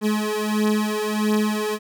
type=beating tone pair; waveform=30% pulse; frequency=211.9 / 213.4 Hz; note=G#3 / G#3; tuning=+35 / +47 cents; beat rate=1.5 Hz; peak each=-20 dBFS; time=0.01-1.79 s; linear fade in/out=50 ms; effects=none